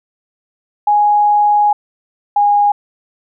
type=tone pair in turn; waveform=sine; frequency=830.6 / 820.6 Hz; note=G#5 / G#5; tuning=0 / -21 cents; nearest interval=unison; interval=21 cents; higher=first; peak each=-8 dBFS; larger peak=neither; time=0.87-1.73 / 2.36-2.72 s; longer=first; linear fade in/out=5 ms; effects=none